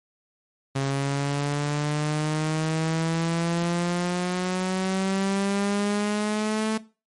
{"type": "exponential sweep", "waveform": "sawtooth", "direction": "up", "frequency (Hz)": [135.8, 220], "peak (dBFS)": -19, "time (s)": [0.75, 6.78], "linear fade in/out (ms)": 10, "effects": ["noise-tail reverb RT60 0.3 s tail -17 dB re dry", "MP3 48 kbps"]}